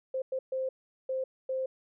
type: tone bursts at uneven times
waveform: sine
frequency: 523.3 Hz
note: C5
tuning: in tune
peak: -29 dBFS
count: 5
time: 0.14-0.22 / 0.32-0.39 / 0.52-0.69 / 1.09-1.24 / 1.49-1.66 s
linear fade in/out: 5 ms
effects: none